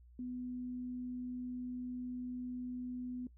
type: tone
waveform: sine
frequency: 249 Hz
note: B3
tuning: 14 cents sharp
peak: -39 dBFS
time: 0.19-3.27 s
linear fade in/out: 2 ms
effects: noise-tail reverb RT60 0.1 s tail -18 dB re dry + added 60 Hz sine -57 dBFS peak until 3.37 s